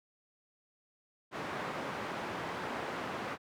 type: band-pass noise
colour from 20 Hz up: white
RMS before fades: -39 dBFS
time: 1.31-3.38 s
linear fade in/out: 50 ms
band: 130 to 1300 Hz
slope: 12 dB/octave
effects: none

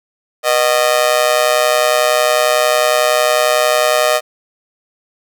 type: tone with amplitude modulation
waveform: sawtooth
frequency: 615 Hz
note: D#5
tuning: 20 cents flat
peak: -3 dBFS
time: 0.43-4.21 s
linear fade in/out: 50 ms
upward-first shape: sine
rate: 131 Hz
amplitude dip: 90%
effects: none

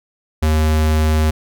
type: tone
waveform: square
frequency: 77.78 Hz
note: D#2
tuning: in tune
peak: -13 dBFS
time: 0.42-1.31 s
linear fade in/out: 10 ms
effects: none

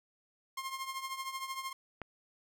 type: tone with tremolo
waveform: sawtooth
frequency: 1064 Hz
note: C6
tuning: 29 cents sharp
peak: -31 dBFS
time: 0.57-1.73 s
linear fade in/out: 5 ms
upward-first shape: triangle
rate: 13 Hz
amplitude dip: 75%
type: click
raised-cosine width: 0.5 ms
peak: -26 dBFS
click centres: 2.017 s
effects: none

